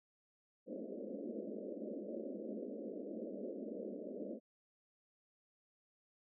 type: band-pass noise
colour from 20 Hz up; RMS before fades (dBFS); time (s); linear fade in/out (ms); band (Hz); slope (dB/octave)
pink; -45; 0.66-4.4; 50; 200 to 610; 96
effects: none